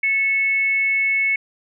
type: tone with frequency modulation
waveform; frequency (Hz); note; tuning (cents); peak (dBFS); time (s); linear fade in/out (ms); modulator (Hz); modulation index
sine; 2200; C#7; -14; -16; 0.03-1.36; 5; 457; 0.22
effects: none